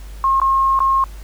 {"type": "tone with dropouts", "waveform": "sine", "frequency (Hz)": 1075, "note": "C6", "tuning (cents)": 47, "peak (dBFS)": -12, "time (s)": [0.24, 1.04], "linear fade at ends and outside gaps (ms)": 1, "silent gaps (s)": [[0.4, 0.416], [0.791, 0.803]], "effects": ["added 50 Hz sine -31 dBFS peak until 1.23 s", "pink hiss -45 dBFS RMS until 1.23 s"]}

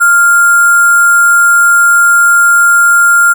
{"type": "tone with sample-and-hold", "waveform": "sine", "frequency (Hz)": 1396.9, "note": "F6", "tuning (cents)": 0, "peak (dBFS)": -3, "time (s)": [0, 3.34], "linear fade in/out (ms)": 20, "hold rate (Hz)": 8820, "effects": []}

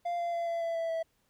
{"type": "tone with pitch steps", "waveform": "triangle", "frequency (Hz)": [695, 688.2, 681.5, 674.8, 668.2, 661.7, 655.2], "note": ["F5", "F5", "F5", "E5", "E5", "E5", "E5"], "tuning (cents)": [-9, -26, -43, 40, 23, 6, -11], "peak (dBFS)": -28, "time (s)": [0.05, 1.03], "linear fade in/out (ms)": 10, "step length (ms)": 140, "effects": ["pink hiss -73 dBFS RMS until 1.29 s"]}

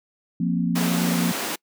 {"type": "chord", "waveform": "sine", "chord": "F suspended fourth", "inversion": "none", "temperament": "just", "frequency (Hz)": [174.61, 232.8, 261.9], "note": ["F3", "Bb3", "C4"], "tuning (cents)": [0, -2, 2], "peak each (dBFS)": [-22, -25, -27], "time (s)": [0.4, 1.32], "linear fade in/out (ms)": 5}
{"type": "high-pass noise", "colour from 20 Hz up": "pink", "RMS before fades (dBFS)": -28, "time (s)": [0.75, 1.56], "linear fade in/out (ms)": 10, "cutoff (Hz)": 210, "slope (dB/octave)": 24}
{"effects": ["noise-tail reverb RT60 0.1 s tail -26 dB re dry"]}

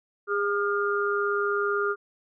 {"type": "tone cluster", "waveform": "sine", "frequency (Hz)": [407.8, 1214, 1410], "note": ["G#4", "D#6", "F6"], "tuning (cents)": [-32, -43, 16], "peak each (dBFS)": [-26, -29, -28], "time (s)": [0.27, 1.96], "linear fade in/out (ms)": 50, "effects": []}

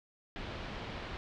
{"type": "low-pass noise", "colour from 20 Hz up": "pink", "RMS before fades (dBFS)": -42, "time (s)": [0.36, 1.17], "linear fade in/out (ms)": 0, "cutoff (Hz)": 3900, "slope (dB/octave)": 24, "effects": []}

